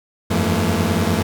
sawtooth tone cluster, 87.5 / 97.4 / 168.3 / 213.5 / 231.4 Hz, F2 / G2 / E3 / G#3 / A#3, +4 / -11 / +36 / +48 / -13 cents, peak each -19 dBFS, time 0.3-1.23 s, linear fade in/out 10 ms, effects none

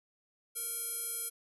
square tone with band-pass filter, 463.6 Hz, A#4, 10 cents flat, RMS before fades -38 dBFS, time 0.55-1.3 s, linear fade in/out 20 ms, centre 11000 Hz, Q 5, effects none

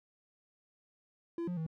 triangle tone with pitch steps, 338.5 / 177.7 / 160.7 Hz, E4 / F3 / E3, +46 / +30 / -44 cents, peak -32 dBFS, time 1.38-1.665 s, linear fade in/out 2 ms, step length 95 ms, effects none

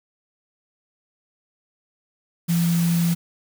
sine tone in noise, 170 Hz, F3, 46 cents flat, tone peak -17 dBFS, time 2.48-3.15 s, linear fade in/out 20 ms, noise white, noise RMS -32 dBFS, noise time 2.48-3.15 s, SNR +12 dB, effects none

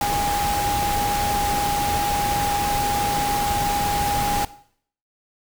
sine tone in noise, 818 Hz, G#5, 26 cents flat, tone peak -21 dBFS, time 0.01-4.45 s, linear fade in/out 2 ms, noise pink, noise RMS -26 dBFS, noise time 0.01-4.45 s, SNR +2 dB, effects noise-tail reverb RT60 0.6 s tail -17 dB re dry

